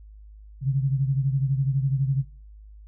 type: beating tone pair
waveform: sine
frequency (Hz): 134 / 146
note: C3 / D3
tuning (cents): +42 / -10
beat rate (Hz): 12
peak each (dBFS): -21 / -27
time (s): 0.61-2.25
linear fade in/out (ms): 50
effects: noise-tail reverb RT60 0.4 s tail -22 dB re dry + added 52 Hz sine -43 dBFS peak until 2.87 s